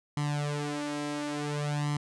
sawtooth tone with flanger, 146.83 Hz, D3, in tune, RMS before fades -32 dBFS, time 0.17-1.97 s, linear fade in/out 2 ms, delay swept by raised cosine 0.97 to 3.77 ms, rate 0.57 Hz, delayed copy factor +0.85, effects resampled to 22050 Hz

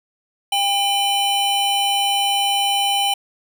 square tone pair together, 800 / 3020 Hz, G5 / F#7, +35 / +35 cents, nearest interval octave + major seventh, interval 2300 cents, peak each -20 dBFS, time 0.52-3.14 s, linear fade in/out 5 ms, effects none

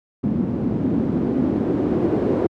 white noise with low-pass filter sweep, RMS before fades -20 dBFS, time 0.23-2.47 s, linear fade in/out 10 ms, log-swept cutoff 220 to 380 Hz, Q 2.2, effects high-pass 100 Hz 12 dB/octave

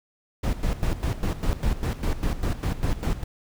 brown noise with tremolo, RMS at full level -23 dBFS, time 0.43-3.24 s, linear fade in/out 10 ms, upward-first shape square, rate 5 Hz, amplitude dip 75%, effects none

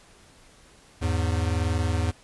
square tone pair together, 82 / 103.31 Hz, E2 / G#2, -9 / -9 cents, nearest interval major third, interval 400 cents, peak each -25 / -28 dBFS, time 1.01-2.12 s, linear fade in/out 20 ms, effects pink hiss -54 dBFS RMS until 2.23 s + resampled to 24000 Hz

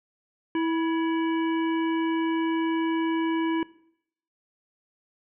harmonic tone with a mistuned harmonic, 326.4 Hz, E4, 17 cents flat, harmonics 1 / 3 / 5 / 7 / 9, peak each -23 / -33 / -37 / -40 / -42 dBFS, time 0.55-3.63 s, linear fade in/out 2 ms, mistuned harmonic 5, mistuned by +49 cents, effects noise-tail reverb RT60 0.7 s tail -20 dB re dry

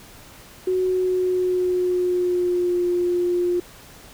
sine tone with pitch glide, 370 to 353.5 Hz, F#4 to F4, 0 to +21 cents, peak -18 dBFS, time 0.67-3.6 s, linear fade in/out 5 ms, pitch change -79 cents, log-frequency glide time 0.88-2.82 s, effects pink hiss -45 dBFS RMS until 4.13 s

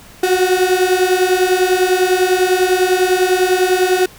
35% pulse beating tone pair, 363.4 / 373.4 Hz, F#4 / F#4, -31 / +16 cents, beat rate 10 Hz, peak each -13 dBFS, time 0.23-4.06 s, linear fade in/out 5 ms, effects pink hiss -41 dBFS RMS until 4.18 s

